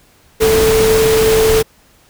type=tone in noise; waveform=sine; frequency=441.4 Hz; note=A4; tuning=5 cents sharp; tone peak=-9 dBFS; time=0.4-1.63 s; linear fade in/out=20 ms; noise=pink; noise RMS=-17 dBFS; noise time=0.4-1.63 s; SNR=+5 dB; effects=pink hiss -50 dBFS RMS until 2.09 s